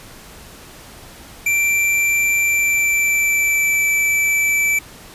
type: tone with pitch glide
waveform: square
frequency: 2349 to 2319 Hz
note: D7 to D7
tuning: 0 to -22 cents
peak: -15 dBFS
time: 1.46-4.79 s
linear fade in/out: 5 ms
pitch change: -22 cents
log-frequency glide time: 2.43-3.87 s
effects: pink hiss -40 dBFS RMS until 5.14 s + resampled to 32000 Hz

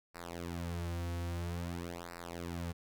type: tone with flanger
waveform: sawtooth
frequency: 86 Hz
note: F2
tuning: 26 cents flat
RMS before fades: -40 dBFS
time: 0.14-2.73 s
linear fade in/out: 20 ms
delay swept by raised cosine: 0.3 to 5 ms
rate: 0.5 Hz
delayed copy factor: -1
effects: none

